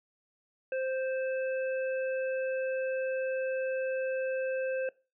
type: harmonic tone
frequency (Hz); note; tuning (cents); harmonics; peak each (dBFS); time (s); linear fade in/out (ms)
523.3; C5; 0; 1 / 3 / 5; -30 / -40 / -44; 0.72-4.89; 2
effects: noise-tail reverb RT60 0.3 s tail -21 dB re dry